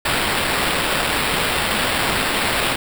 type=noise with sample-and-hold; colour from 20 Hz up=blue; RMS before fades=-20 dBFS; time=0.05-2.76 s; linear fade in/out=5 ms; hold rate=6300 Hz; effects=none